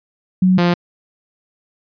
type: tone pair in turn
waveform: sine / sawtooth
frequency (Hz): 185 / 174.62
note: F#3 / F3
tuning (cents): 0 / 0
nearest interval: minor second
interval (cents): 100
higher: first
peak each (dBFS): -9 / -8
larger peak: second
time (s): 0.42-0.58 / 0.58-0.74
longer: neither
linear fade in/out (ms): 5
effects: resampled to 11025 Hz